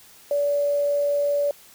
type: tone with quantisation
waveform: sine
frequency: 575 Hz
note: D5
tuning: 37 cents flat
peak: -19 dBFS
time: 0.31-1.51 s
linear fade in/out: 2 ms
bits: 7
effects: white hiss -50 dBFS RMS until 1.74 s